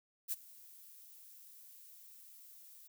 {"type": "noise with ADSR envelope", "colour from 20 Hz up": "violet", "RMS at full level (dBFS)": -35, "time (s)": [0.28, 2.88], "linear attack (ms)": 41, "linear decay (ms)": 28, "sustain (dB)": -22, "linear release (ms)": 13, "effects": []}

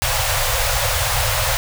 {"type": "band-stop noise", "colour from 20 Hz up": "pink", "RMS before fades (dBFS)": -19, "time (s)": [0.02, 1.57], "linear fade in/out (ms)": 0, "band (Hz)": [130, 490], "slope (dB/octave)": 96, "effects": []}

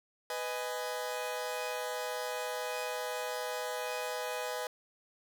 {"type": "chord", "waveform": "sawtooth", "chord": "G# minor", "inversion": "first", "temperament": "equal with one note detuned", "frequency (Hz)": [498.2, 622.3, 830.6], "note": ["B4", "D#5", "G#5"], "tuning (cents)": [15, 0, 0], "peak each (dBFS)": [-34, -36, -37], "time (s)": [0.3, 4.67], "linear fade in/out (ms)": 2, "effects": []}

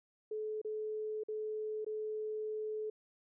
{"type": "tone with dropouts", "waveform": "sine", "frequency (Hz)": 430.5, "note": "A4", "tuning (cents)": -38, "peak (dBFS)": -36, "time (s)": [0.31, 2.9], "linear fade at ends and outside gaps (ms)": 5, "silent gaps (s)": [[0.616, 0.647], [1.236, 1.284], [1.847, 1.864]], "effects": []}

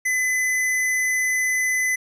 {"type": "tone", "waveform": "square", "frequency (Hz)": 2016, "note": "B6", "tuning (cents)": 35, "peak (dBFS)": -20, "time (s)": [0.05, 1.96], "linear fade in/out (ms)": 10, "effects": ["resampled to 32000 Hz"]}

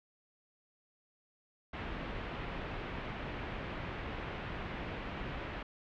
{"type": "low-pass noise", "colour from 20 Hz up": "pink", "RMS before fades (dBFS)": -41, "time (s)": [1.73, 5.63], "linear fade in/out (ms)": 5, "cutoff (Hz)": 2900, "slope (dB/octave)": 24, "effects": []}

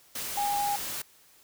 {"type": "tone in noise", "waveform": "sine", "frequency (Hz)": 815, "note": "G#5", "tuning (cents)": -33, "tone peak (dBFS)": -26, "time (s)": [0.37, 0.76], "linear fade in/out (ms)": 5, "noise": "white", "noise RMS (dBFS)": -35, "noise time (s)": [0.15, 1.02], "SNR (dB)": 6, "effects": ["white hiss -59 dBFS RMS until 1.43 s"]}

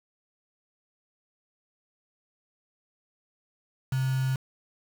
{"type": "tone with quantisation", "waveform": "sine", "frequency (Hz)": 131.6, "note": "C3", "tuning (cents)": 10, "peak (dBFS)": -24, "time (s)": [3.92, 4.36], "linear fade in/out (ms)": 5, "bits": 6, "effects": []}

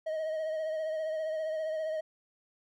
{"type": "tone with vibrato", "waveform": "triangle", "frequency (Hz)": 630, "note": "D#5", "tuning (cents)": 21, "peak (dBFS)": -29, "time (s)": [0.06, 2.01], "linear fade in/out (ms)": 10, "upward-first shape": "triangle", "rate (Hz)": 15, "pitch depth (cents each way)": 41, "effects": []}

